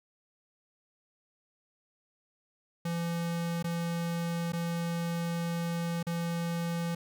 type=tone with dropouts; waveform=square; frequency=169.4 Hz; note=E3; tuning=48 cents sharp; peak=-31 dBFS; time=2.85-6.95 s; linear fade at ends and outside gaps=5 ms; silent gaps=3.627-3.642 / 4.522-4.532 / 6.029-6.067 s; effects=none